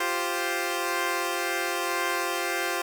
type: chord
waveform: 10% pulse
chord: F suspended second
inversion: none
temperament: equal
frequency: 349.2 / 392 / 523.3 Hz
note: F4 / G4 / C5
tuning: 0 / 0 / 0 cents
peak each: -21 / -23 / -23 dBFS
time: 0-2.82 s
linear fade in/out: 5 ms
effects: none